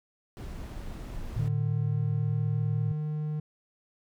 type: noise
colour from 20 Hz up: brown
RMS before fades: -38 dBFS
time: 0.37-1.48 s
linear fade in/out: 0 ms
type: tone with vibrato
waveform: sine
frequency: 112.3 Hz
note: A2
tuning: 36 cents sharp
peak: -27 dBFS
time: 1.36-2.92 s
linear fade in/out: 5 ms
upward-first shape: square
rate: 5.1 Hz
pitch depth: 18 cents each way
type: tone with pitch glide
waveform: triangle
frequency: 150 to 152.18 Hz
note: D3 to D#3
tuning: +37 to -38 cents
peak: -27 dBFS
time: 1.39-3.4 s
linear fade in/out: 5 ms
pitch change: +25 cents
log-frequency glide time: 1.57-2.38 s
effects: none